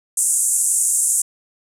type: band-pass noise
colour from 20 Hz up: white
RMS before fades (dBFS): -18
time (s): 0.17-1.22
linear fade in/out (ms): 5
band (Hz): 7300 to 10000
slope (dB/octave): 48
effects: none